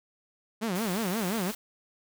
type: tone with vibrato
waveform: sawtooth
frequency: 201.3 Hz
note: G3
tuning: 46 cents sharp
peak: -24 dBFS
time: 0.61-1.52 s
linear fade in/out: 20 ms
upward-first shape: sine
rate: 5.7 Hz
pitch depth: 240 cents each way
type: noise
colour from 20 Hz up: white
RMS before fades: -40 dBFS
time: 0.75-1.55 s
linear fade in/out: 5 ms
effects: none